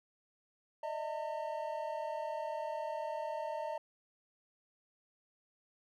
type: tone cluster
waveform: triangle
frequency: 603 / 643 / 907 Hz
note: D5 / E5 / A#5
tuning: +46 / -43 / -48 cents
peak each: -39 / -39 / -39 dBFS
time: 0.83-3.78 s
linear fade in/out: 5 ms
effects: none